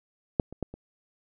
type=clicks; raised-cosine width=2 ms; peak=-8 / -28 / -16 / -27 dBFS; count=4; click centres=0.398 / 0.526 / 0.627 / 0.74 s; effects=none